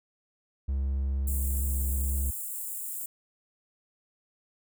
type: tone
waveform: triangle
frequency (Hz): 67.8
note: C#2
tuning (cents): -38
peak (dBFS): -24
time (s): 0.68-2.31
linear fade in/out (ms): 10
type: high-pass noise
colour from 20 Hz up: white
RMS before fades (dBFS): -36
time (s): 1.27-3.06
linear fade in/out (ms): 5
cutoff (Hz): 7200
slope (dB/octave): 96
effects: none